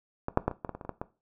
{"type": "clicks", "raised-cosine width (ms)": 1, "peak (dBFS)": [-16, -7, -11, -23, -19, -20, -24, -27, -27, -19, -19], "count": 11, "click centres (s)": [0.284, 0.374, 0.48, 0.513, 0.648, 0.693, 0.75, 0.812, 0.85, 0.893, 1.015], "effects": ["noise-tail reverb RT60 0.3 s tail -17 dB re dry"]}